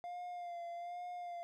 triangle tone with vibrato, 700 Hz, F5, 4 cents sharp, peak -40 dBFS, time 0.04-1.43 s, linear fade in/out 0 ms, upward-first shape sine, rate 1.2 Hz, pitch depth 33 cents each way, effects none

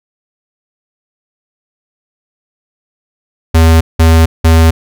square tone bursts, 81.4 Hz, E2, 21 cents flat, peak -4 dBFS, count 3, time 3.54-4.71 s, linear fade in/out 10 ms, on 270 ms, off 180 ms, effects none

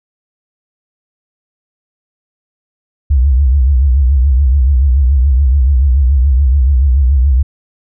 sine tone with vibrato, 66.6 Hz, C2, 31 cents sharp, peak -6 dBFS, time 3.1-7.43 s, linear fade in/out 10 ms, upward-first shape triangle, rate 7 Hz, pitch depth 190 cents each way, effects none

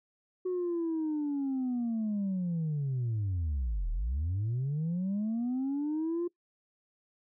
sine linear two-way sweep, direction down then up, 370 to 36.73 to 352.5 Hz, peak -27 dBFS, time 0.45-6.28 s, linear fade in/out 10 ms, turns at 3.91 s, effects noise-tail reverb RT60 0.1 s tail -22 dB re dry + tanh soft clip ceiling -27 dBFS

